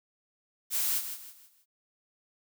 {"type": "noise with echo", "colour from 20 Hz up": "blue", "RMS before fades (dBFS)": -29, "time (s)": [0.7, 1.02], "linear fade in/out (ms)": 50, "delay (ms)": 160, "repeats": 4, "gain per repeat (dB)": -9, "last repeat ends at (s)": 1.66, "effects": []}